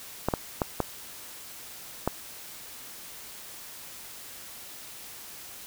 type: clicks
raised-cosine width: 1 ms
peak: -10 dBFS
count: 5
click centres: 0.286 / 0.338 / 0.618 / 0.803 / 2.076 s
effects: white hiss -44 dBFS RMS until 5.66 s